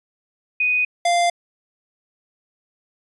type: tone pair in turn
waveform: sine / square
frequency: 2489 / 694.8 Hz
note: D#7 / F5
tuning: 0 / -9 cents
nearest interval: octave + minor seventh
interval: 2209 cents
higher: first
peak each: -16 dBFS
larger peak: neither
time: 0.6-0.85 / 1.05-1.3 s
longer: neither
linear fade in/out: 5 ms
effects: resampled to 24000 Hz